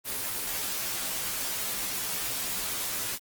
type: noise with comb filter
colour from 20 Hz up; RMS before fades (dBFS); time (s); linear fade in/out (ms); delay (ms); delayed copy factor
white; -32; 0.04-3.19; 50; 13; -0.95
effects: Opus 24 kbps